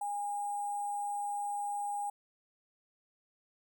sine tone with sample-and-hold, 817 Hz, G#5, 29 cents flat, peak -33 dBFS, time 0.01-2.1 s, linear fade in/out 5 ms, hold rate 8820 Hz, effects none

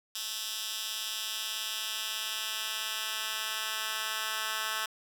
10% pulse tone with high-pass filter sweep, 218.4 Hz, A3, 13 cents flat, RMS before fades -35 dBFS, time 0.15-4.86 s, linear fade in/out 5 ms, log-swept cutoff 3900 to 1700 Hz, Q 1.3, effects none

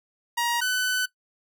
sawtooth tone pair in turn, 947 / 1503.3 Hz, A#5 / F#6, +27 / +27 cents, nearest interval minor sixth, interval 800 cents, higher second, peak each -19 dBFS, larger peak neither, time 0.37-0.61 / 0.61-1.06 s, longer second, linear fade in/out 10 ms, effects noise-tail reverb RT60 0.1 s tail -19 dB re dry

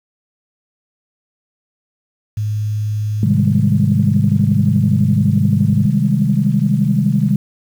sine tone with pitch glide, 106.1 to 105.18 Hz, G#2 to G#2, +38 to +22 cents, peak -16 dBFS, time 2.37-5.86 s, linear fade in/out 5 ms, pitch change -16 cents, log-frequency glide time 3.61-4.56 s
sine chord, Ab major seventh, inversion first, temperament equal, 130.81 / 155.56 / 196 / 207.7 Hz, C3 / Eb3 / G3 / Ab3, 0 / 0 / 0 / 0 cents, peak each -17 dBFS, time 3.23-7.36 s, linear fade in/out 2 ms
effects tanh soft clip ceiling 0 dBFS + 7-bit

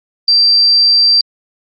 sine tone, 4699 Hz, D8, in tune, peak -6 dBFS, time 0.28-1.21 s, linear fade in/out 2 ms, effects Opus 48 kbps

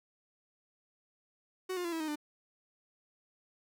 45% pulse tone with pitch steps, 372.3 / 356.1 / 340.6 / 325.8 / 311.6 / 298.1 Hz, F#4 / F4 / F4 / E4 / D#4 / D4, +11 / +34 / -43 / -20 / +3 / +26 cents, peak -34 dBFS, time 1.69-2.158 s, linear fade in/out 10 ms, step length 78 ms, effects none

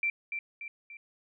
sine tone with echo, 2349 Hz, D7, in tune, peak -26 dBFS, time 0.03-0.1 s, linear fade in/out 2 ms, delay 290 ms, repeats 3, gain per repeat -6 dB, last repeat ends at 0.97 s, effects none

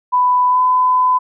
sine tone with pitch glide, 995 to 1008.3 Hz, B5 to B5, +13 to +36 cents, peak -10 dBFS, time 0.12-1.19 s, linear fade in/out 20 ms, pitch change +23 cents, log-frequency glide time 0.48-0.6 s, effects none

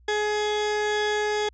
30% pulse tone pair together, 420.9 / 1682.6 Hz, G#4 / G#6, +23 / +22 cents, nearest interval 2 octaves, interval 2399 cents, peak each -21 / -28 dBFS, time 0.08-1.49 s, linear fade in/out 5 ms, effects added 60 Hz sine -52 dBFS peak until 1.53 s + resampled to 16000 Hz

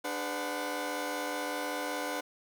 20% pulse tone cluster, 295.6 / 413.8 / 506 / 731 Hz, D4 / G#4 / B4 / F#5, +11 / -6 / +42 / -21 cents, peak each -33 / -40 / -32 / -34 dBFS, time 0.04-2.21 s, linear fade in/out 10 ms, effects none

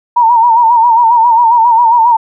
sine tone with vibrato, 932 Hz, A#5, 1 cent flat, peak -4 dBFS, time 0.16-2.17 s, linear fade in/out 10 ms, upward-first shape sine, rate 7.4 Hz, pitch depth 79 cents each way, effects none

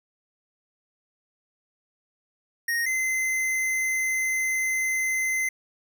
square tone pair in turn, 1864.7 / 2061 Hz, A#6 / C7, 0 / -27 cents, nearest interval major second, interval 173 cents, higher second, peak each -24 dBFS, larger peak neither, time 2.68-2.86 / 2.86-5.49 s, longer second, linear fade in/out 5 ms, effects none

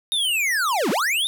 square linear two-way sweep, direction down then up, 3729 to 174.2 to 3729 Hz, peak -20 dBFS, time 0.12-1.27 s, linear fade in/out 0 ms, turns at 0.9 s, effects none

